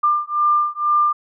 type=beating tone pair; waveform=sine; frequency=1194 / 1196.1 Hz; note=D6 / D6; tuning=+28 / +31 cents; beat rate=2.1 Hz; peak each=-18 dBFS; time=0.03-1.13 s; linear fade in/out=10 ms; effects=none